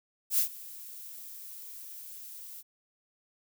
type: noise with ADSR envelope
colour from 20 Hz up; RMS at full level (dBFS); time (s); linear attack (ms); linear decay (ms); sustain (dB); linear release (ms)
violet; -24; 0.3-2.63; 81; 100; -21; 33
effects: none